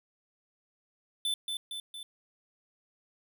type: tone with echo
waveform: square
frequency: 3520 Hz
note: A7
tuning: in tune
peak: -29 dBFS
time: 1.25-1.34 s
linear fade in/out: 2 ms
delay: 230 ms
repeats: 3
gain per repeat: -4 dB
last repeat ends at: 2.03 s
effects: none